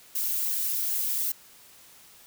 violet noise with flanger, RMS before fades -28 dBFS, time 0.15-1.32 s, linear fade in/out 5 ms, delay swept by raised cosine 0.81 to 6.51 ms, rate 2.6 Hz, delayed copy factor -0.75, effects white hiss -53 dBFS RMS until 2.26 s

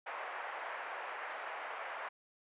pink band-pass noise, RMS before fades -43 dBFS, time 0.06-2.09 s, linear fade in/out 10 ms, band 620 to 2200 Hz, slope 24 dB/octave, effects resampled to 8000 Hz

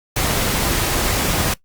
pink noise, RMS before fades -19 dBFS, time 0.16-1.54 s, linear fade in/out 5 ms, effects noise-tail reverb RT60 0.1 s tail -20 dB re dry + Opus 48 kbps

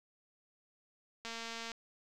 click train, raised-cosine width 0.2 ms, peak -26 dBFS, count 108, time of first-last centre 1.25-1.717 s, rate 229 Hz, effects none

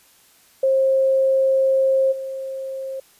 sine tone with level steps, 533 Hz, C5, 32 cents sharp, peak -14 / -26 dBFS, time 0.63-3 s, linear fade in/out 5 ms, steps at 2.11 s, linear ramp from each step 20 ms, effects white hiss -54 dBFS RMS until 3.19 s + resampled to 32000 Hz

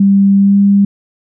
sine tone with pitch glide, 197.5 to 199.91 Hz, G3 to G3, +13 to +34 cents, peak -5 dBFS, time 0-0.85 s, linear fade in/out 5 ms, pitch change +21 cents, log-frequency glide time 0.37-0.58 s, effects none

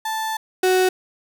35% pulse tone pair in turn, 880 / 371 Hz, A5 / F#4, 0 / +5 cents, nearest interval octave + minor third, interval 1495 cents, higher first, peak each -21 / -13 dBFS, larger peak second, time 0.05-0.37 / 0.63-0.89 s, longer first, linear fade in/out 5 ms, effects none

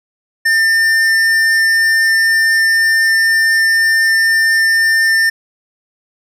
sine tone with tanh clipping, 1799 Hz, A6, 38 cents sharp, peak -11 dBFS, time 0.45-5.3 s, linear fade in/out 10 ms, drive 13 dB, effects none

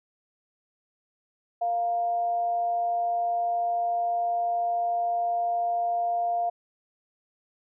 sine tone with amplitude modulation, 698.5 Hz, F5, in tune, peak -22 dBFS, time 1.61-6.5 s, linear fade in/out 10 ms, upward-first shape sine, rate 233 Hz, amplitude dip 30%, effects none

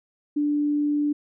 sine tone, 293.7 Hz, D4, in tune, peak -20 dBFS, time 0.36-1.13 s, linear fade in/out 10 ms, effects none

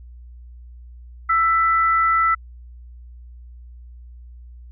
sine tone pair together, 1327.5 / 1989 Hz, E6 / B6, +12 / +12 cents, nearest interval perfect fifth, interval 700 cents, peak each -15 / -23 dBFS, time 1.29-2.35 s, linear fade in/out 10 ms, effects added 60 Hz sine -38 dBFS peak until 4.71 s

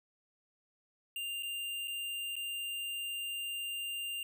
square tone with dropouts, 2794 Hz, F7, in tune, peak -37 dBFS, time 1.16-4.23 s, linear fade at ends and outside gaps 2 ms, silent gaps 1.425-1.431 / 1.874-1.879 / 2.356-2.364 s, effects none

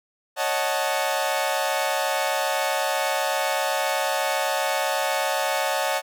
sawtooth chord, D# half-diminished seventh, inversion third, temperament equal, 554.4 / 622.3 / 740 / 880 Hz, C#5 / D#5 / F#5 / A5, 0 / 0 / 0 / 0 cents, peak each -24 dBFS, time 0.36-6.02 s, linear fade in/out 50 ms, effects none

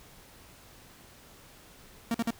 45% pulse tone bursts, 230.9 Hz, A#3, 16 cents flat, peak -26 dBFS, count 3, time 2.11-2.306 s, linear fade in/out 2 ms, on 34 ms, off 47 ms, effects pink hiss -54 dBFS RMS until 2.39 s

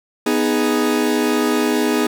40% pulse chord, G# minor, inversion first, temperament equal, 246.9 / 311.1 / 415.3 Hz, B3 / D#4 / G#4, 0 / 0 / 0 cents, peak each -19 dBFS, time 0.26-2.07 s, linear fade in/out 5 ms, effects none

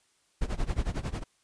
brown noise with tremolo, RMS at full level -27 dBFS, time 0.41-1.24 s, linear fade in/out 10 ms, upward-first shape sine, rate 11 Hz, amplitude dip 90%, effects white hiss -69 dBFS RMS until 1.43 s + resampled to 22050 Hz

